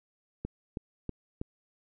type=click train; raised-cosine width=3 ms; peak=-21 dBFS; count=4; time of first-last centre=0.45-1.415 s; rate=3.11 Hz; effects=none